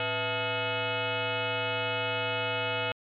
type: tone with frequency modulation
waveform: sine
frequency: 1035 Hz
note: C6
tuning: 19 cents flat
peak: -27 dBFS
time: 0-2.92 s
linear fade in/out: 2 ms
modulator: 382 Hz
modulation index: 5.5
effects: MP3 48 kbps